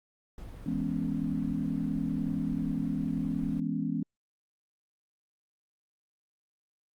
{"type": "noise", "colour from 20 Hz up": "brown", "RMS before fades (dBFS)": -44, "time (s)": [0.38, 3.6], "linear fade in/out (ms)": 2}
{"type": "chord", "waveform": "sine", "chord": "C# minor seventh", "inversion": "first", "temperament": "equal", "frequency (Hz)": [164.81, 207.7, 246.9, 277.2], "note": ["E3", "G#3", "B3", "C#4"], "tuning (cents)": [0, 0, 0, 0], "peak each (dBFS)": -34, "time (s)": [0.66, 4.03], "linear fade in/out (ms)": 5}
{"effects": ["Opus 48 kbps"]}